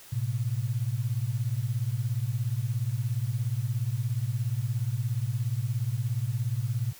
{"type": "beating tone pair", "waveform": "sine", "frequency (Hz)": [110, 127], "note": ["A2", "B2"], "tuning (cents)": [0, 49], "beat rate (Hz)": 17, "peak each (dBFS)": -29, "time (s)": [0.12, 6.93], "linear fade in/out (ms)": 10, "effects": ["white hiss -50 dBFS RMS until 6.99 s"]}